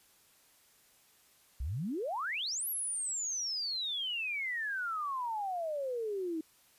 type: exponential two-way sweep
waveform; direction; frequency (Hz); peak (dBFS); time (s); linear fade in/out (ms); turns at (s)
sine; up then down; 56.3 to 11840 to 309.9; -33; 1.6-6.41; 5; 2.68
effects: white hiss -65 dBFS RMS until 6.78 s + resampled to 32000 Hz